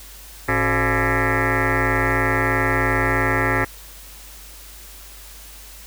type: tone with frequency modulation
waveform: sine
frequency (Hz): 854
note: G#5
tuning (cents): +48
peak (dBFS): -16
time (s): 0.48-3.65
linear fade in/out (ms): 10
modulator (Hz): 161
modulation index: 7.6
effects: added 50 Hz sine -42 dBFS peak until 5.86 s + white hiss -42 dBFS RMS until 5.86 s